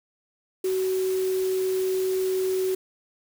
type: tone in noise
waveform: sine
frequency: 375.5 Hz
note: F#4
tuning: 26 cents sharp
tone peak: -22 dBFS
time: 0.64-2.75 s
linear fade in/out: 5 ms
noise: white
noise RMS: -39 dBFS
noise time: 0.64-2.75 s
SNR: +14 dB
effects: none